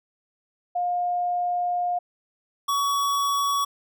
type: tone pair in turn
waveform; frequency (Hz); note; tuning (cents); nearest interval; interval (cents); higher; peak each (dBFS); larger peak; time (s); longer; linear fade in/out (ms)
sine / square; 710 / 1127.1; F5 / C#6; +28 / +28; minor sixth; 800; second; -22; neither; 0.75-1.99 / 2.68-3.65; first; 10
effects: none